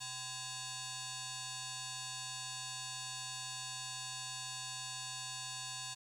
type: tone with frequency modulation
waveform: sine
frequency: 1661.2 Hz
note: G#6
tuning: in tune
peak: -40 dBFS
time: 0-5.95 s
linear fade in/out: 20 ms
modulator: 894 Hz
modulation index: 7.7
effects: tanh soft clip ceiling -36 dBFS + 11-bit